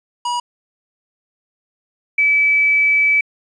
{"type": "tone pair in turn", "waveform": ["square", "sine"], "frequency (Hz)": [967, 2300], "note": ["B5", "D7"], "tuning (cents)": [-37, -37], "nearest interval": "octave + minor third", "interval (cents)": 1500, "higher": "second", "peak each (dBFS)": [-19, -11], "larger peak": "second", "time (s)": [[0.25, 0.4], [2.18, 3.21]], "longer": "second", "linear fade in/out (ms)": 5, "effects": ["resampled to 22050 Hz", "8-bit"]}